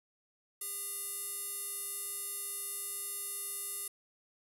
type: tone with band-pass filter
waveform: square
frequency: 402.6 Hz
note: G4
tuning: 46 cents sharp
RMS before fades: -40 dBFS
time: 0.61-3.88 s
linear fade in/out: 5 ms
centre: 11000 Hz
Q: 5.5
effects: none